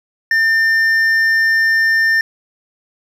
triangle tone with hard clipping, 1800 Hz, A6, 39 cents sharp, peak -12 dBFS, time 0.31-2.21 s, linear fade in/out 2 ms, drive 8 dB, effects none

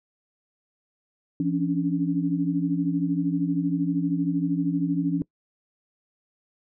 sine tone cluster, 169.8 / 276.1 / 288.9 Hz, F3 / C#4 / D4, -48 / -7 / -28 cents, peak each -26 dBFS, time 1.4-5.22 s, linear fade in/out 2 ms, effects noise-tail reverb RT60 0.1 s tail -22 dB re dry

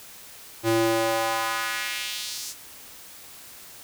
square tone with high-pass filter sweep, 113 Hz, A2, 47 cents sharp, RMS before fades -26 dBFS, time 0.63-2.55 s, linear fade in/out 50 ms, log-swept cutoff 240 to 6600 Hz, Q 1.6, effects white hiss -45 dBFS RMS until 3.83 s

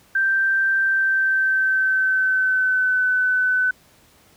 sine tone with pitch glide, 1568 to 1507.6 Hz, G6 to F#6, 0 to +32 cents, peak -16 dBFS, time 0.15-3.71 s, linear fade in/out 5 ms, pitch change -68 cents, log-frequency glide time 0.82-3.06 s, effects pink hiss -54 dBFS RMS until 4.36 s + high-pass 60 Hz 12 dB/octave

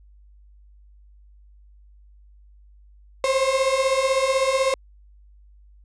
35% pulse beating tone pair, 522 / 538 Hz, C5 / C5, -4 / +48 cents, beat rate 16 Hz, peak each -21 / -19 dBFS, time 3.24-4.74 s, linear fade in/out 2 ms, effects added 50 Hz sine -48 dBFS peak until 5.84 s + resampled to 22050 Hz

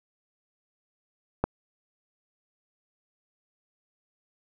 click, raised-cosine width 1 ms, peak -9 dBFS, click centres 1.44 s, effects none

